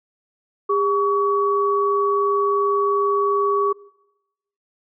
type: tone pair together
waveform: sine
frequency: 403.7 / 1130.7 Hz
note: G#4 / C#6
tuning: -49 / +34 cents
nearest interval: octave + tritone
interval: 1783 cents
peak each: -19 dBFS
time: 0.69-3.73 s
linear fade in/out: 10 ms
effects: noise-tail reverb RT60 0.9 s tail -21 dB re dry